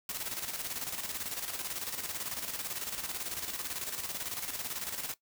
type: noise with tremolo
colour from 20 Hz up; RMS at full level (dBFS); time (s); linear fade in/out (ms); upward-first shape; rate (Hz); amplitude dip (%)
white; -36; 0.09-5.14; 2; square; 18; 55
effects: noise-tail reverb RT60 0.1 s tail -17 dB re dry